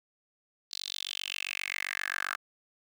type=tone with high-pass filter sweep; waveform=10% pulse; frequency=47.56 Hz; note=F#1; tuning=48 cents sharp; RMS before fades=-36 dBFS; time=0.71-2.36 s; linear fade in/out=10 ms; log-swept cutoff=4300 to 1400 Hz; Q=5.3; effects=none